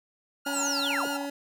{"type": "tone with vibrato", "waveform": "sawtooth", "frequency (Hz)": 1399, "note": "F6", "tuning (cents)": 3, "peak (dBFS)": -28, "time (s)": [0.45, 1.18], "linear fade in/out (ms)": 20, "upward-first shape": "sine", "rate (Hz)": 5.1, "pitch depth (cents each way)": 42}
{"type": "band-pass noise", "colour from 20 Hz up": "pink", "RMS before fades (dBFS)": -39, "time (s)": [0.46, 1.27], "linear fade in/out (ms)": 10, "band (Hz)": [790, 930], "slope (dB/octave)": 96}
{"type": "tone with pitch glide", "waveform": "25% pulse", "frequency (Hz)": [280.9, 282.5], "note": ["C#4", "C#4"], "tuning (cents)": [23, 33], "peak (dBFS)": -28, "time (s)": [0.46, 1.3], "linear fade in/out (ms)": 5, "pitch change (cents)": 10, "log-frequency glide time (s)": [0.98, 1.09]}
{"type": "linear sweep", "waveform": "sine", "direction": "down", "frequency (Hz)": [8500, 46.19], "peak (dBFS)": -28, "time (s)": [0.52, 1.08], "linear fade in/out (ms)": 50}
{"effects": []}